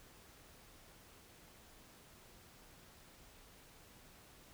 silence, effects pink hiss -61 dBFS RMS until 4.53 s

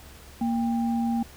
sine tone pair together, 233.1 / 794.3 Hz, A#3 / G5, 0 / +23 cents, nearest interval octave + major sixth, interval 2123 cents, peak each -23 / -32 dBFS, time 0.41-1.23 s, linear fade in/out 5 ms, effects added 71 Hz sine -48 dBFS peak until 1.36 s + pink hiss -49 dBFS RMS until 1.36 s

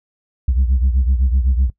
sine beating tone pair, 63 / 70.9 Hz, B1 / C#2, +35 / +40 cents, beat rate 7.9 Hz, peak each -12 / -17 dBFS, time 0.48-1.7 s, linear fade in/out 5 ms, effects noise-tail reverb RT60 0.1 s tail -19 dB re dry + tanh soft clip ceiling -9 dBFS

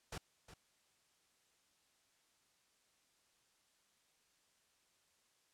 pink noise with echo, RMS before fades -45 dBFS, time 0.12-0.18 s, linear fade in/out 5 ms, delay 360 ms, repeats 1, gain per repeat -12 dB, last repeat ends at 0.54 s, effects white hiss -75 dBFS RMS until 5.53 s + low-pass 9000 Hz 12 dB/octave

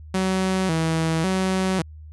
sawtooth tone with vibrato, 174.61 Hz, F3, in tune, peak -16 dBFS, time 0.14-1.82 s, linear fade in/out 5 ms, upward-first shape square, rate 0.91 Hz, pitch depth 130 cents each way, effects added 77 Hz sine -38 dBFS peak until 2.12 s + resampled to 24000 Hz

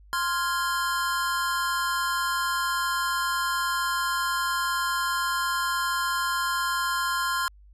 square chord, F minor, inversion second, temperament equal, 1046.5 / 1396.9 / 1661.2 Hz, C6 / F6 / Ab6, 0 / 0 / 0 cents, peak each -28 / -29 / -34 dBFS, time 0.13-7.48 s, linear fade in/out 0 ms, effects added 50 Hz sine -49 dBFS peak until 7.73 s + resampled to 32000 Hz

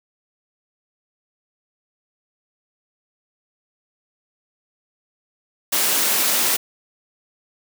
white high-pass noise, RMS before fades -19 dBFS, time 5.72-6.57 s, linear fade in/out 10 ms, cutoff 190 Hz, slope 24 dB/octave, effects none

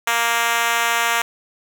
5% pulse tone with high-pass filter, 233.1 Hz, A#3, in tune, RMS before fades -19 dBFS, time 0.07-1.22 s, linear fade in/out 2 ms, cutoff 810 Hz, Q 1, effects none

